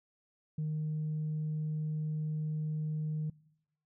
sine tone, 154.1 Hz, D#3, 16 cents flat, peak -30 dBFS, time 0.58-3.3 s, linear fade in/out 5 ms, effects noise-tail reverb RT60 0.9 s tail -25 dB re dry + tanh soft clip ceiling -29 dBFS

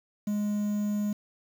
triangle tone with quantisation, 207.7 Hz, G#3, in tune, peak -24 dBFS, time 0.27-1.13 s, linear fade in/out 5 ms, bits 8, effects none

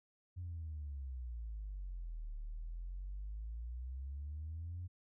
sine exponential two-way sweep, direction down then up, 91 to 36.62 to 91 Hz, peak -40 dBFS, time 0.36-4.88 s, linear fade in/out 20 ms, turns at 2.36 s, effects tanh soft clip ceiling -37 dBFS

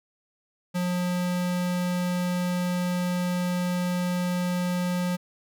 square tone, 178.8 Hz, F3, 41 cents sharp, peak -25 dBFS, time 0.74-5.17 s, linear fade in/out 20 ms, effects none

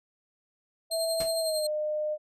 sine tone with pitch glide, 655 to 607.6 Hz, E5 to D#5, -11 to -41 cents, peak -27 dBFS, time 0.9-2.18 s, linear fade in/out 50 ms, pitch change -130 cents, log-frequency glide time 1.39-1.65 s
25% pulse tone with tremolo, 4186 Hz, C8, in tune, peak -25 dBFS, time 0.91-1.67 s, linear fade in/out 5 ms, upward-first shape sine, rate 11 Hz, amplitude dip 50%
pink noise with exponential decay, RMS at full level -32 dBFS, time 1.2-1.33 s, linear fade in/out 5 ms, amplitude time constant 28 ms
effects resampled to 32000 Hz

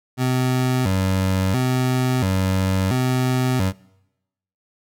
25% pulse tone with vibrato, 110 Hz, A2, in tune, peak -14 dBFS, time 0.17-3.73 s, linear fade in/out 50 ms, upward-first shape square, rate 0.73 Hz, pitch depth 260 cents each way, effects noise-tail reverb RT60 0.9 s tail -24 dB re dry

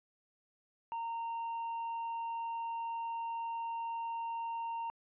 triangle tone, 922 Hz, A#5, 19 cents flat, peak -34 dBFS, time 0.92-4.9 s, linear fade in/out 0 ms, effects resampled to 8000 Hz

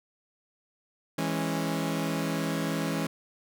sawtooth chord, C# minor, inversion first, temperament equal with one note detuned, 164.81 / 207.7 / 274.8 Hz, E3 / G#3 / C#4, 0 / 0 / -15 cents, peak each -27 / -30 / -28 dBFS, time 1.18-3.07 s, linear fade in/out 5 ms, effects none

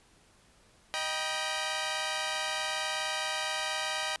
10% pulse chord, Eb augmented, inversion none, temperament equal with one note detuned, 622.3 / 784 / 963 Hz, Eb5 / G5 / B5, 0 / 0 / -44 cents, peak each -27 dBFS, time 0.94-4.16 s, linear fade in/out 0 ms, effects pink hiss -62 dBFS RMS until 4.2 s + resampled to 24000 Hz

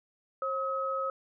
sine tone pair together, 536.9 / 1277 Hz, C5 / D#6, +45 / +45 cents, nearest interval octave + minor third, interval 1500 cents, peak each -33 / -31 dBFS, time 0.42-1.1 s, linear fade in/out 2 ms, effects none

